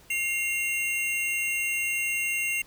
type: tone pair together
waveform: square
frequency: 2127 / 2758 Hz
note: C7 / F7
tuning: +28 / -22 cents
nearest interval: major third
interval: 450 cents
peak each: -31 / -28 dBFS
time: 0.1-2.62 s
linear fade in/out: 5 ms
effects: pink hiss -55 dBFS RMS until 2.66 s